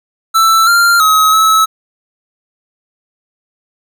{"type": "tone with pitch steps", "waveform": "square", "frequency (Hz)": [1327, 1390, 1275, 1297], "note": ["E6", "F6", "D#6", "E6"], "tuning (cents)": [11, -9, 42, -28], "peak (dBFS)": -7, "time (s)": [0.34, 1.66], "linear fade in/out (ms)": 20, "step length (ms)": 330, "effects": []}